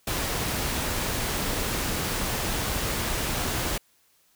pink noise, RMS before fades -28 dBFS, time 0.07-3.78 s, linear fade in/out 5 ms, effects white hiss -64 dBFS RMS until 4.35 s

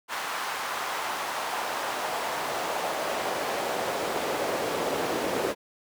brown noise with high-pass filter sweep, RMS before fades -30 dBFS, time 0.08-5.55 s, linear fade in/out 50 ms, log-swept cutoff 1100 to 420 Hz, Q 1.4, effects none

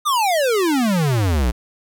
square exponential sweep, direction down, 1244.5 to 55 Hz, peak -16 dBFS, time 0.05-1.52 s, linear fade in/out 20 ms, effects none

